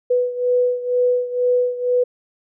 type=beating tone pair; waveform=sine; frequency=493.9 / 496 Hz; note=B4 / B4; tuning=0 / +7 cents; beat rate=2.1 Hz; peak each=-17 / -21 dBFS; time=0.1-2.04 s; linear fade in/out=10 ms; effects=none